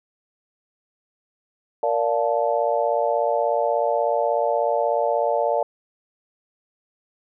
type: chord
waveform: sine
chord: Bb major seventh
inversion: none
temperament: just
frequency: 466.2 / 582.7 / 699.2 / 874.1 Hz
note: Bb4 / D5 / F5 / A5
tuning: 0 / -14 / +2 / -12 cents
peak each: -25 / -22 / -24 / -26 dBFS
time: 1.83-5.63 s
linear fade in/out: 2 ms
effects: none